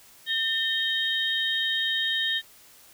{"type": "tone cluster", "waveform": "sine", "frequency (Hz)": [1806, 3148, 3736], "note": ["A6", "G7", "A#7"], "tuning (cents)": [45, 7, 3], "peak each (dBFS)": -28, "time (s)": [0.26, 2.42], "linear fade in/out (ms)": 50, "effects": ["white hiss -53 dBFS RMS until 2.93 s"]}